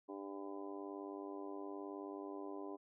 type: harmonic tone with a mistuned harmonic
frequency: 99 Hz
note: G2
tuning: 18 cents sharp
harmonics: 3 / 4 / 5 / 6 / 7 / 8 / 9 / 10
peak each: -48 / -48 / -59 / -55 / -57 / -57 / -64 / -55 dBFS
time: 0.08-2.77 s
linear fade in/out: 20 ms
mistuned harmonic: 10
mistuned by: +32 cents
effects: none